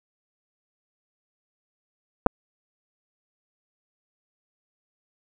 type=clicks; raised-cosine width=1 ms; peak=-3 dBFS; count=2; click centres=2.263 / 2.267 s; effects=none